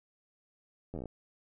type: slowing click train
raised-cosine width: 2 ms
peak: -27 dBFS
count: 9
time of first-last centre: 0.94-1.057 s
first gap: 11 ms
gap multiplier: 1.08
effects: none